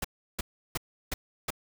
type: noise bursts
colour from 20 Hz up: pink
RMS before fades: -31 dBFS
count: 5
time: 0.02-1.505 s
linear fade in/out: 5 ms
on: 25 ms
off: 340 ms
effects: none